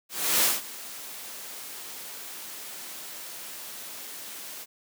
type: noise with ADSR envelope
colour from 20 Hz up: white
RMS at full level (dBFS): -21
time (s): 0.09-4.66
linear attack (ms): 340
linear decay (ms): 180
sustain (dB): -19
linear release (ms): 34
effects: high-pass 200 Hz 12 dB/octave